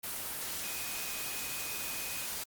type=tone in noise; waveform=sine; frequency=2500 Hz; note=D#7; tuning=8 cents sharp; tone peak=-45 dBFS; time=0.63-2.27 s; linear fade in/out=10 ms; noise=white; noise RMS=-38 dBFS; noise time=0.03-2.44 s; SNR=-10 dB; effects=Opus 32 kbps